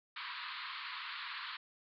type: band-pass noise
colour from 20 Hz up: pink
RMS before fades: -44 dBFS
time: 0.16-1.57 s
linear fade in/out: 5 ms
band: 970 to 4500 Hz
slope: 96 dB/octave
effects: none